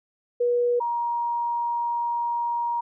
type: tone pair in turn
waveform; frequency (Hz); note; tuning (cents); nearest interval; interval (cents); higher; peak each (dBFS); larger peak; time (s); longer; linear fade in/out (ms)
sine; 483.8 / 945.5; B4 / A#5; -36 / +24; octave; 1160; second; -19 / -23; first; 0.4-0.8 / 0.8-2.81; second; 10
effects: none